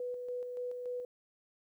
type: tone with tremolo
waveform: sine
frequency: 493.9 Hz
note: B4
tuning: in tune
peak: -35 dBFS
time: 0-1.05 s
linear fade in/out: 2 ms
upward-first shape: square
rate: 3.5 Hz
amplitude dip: 35%
effects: 12-bit